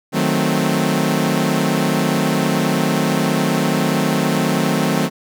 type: chord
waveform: sawtooth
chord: D# diminished seventh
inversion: none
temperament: equal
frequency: 155.56 / 185 / 220 / 261.6 Hz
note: D#3 / F#3 / A3 / C4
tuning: 0 / 0 / 0 / 0 cents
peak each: -17 dBFS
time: 0.12-5.1 s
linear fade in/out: 50 ms
effects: none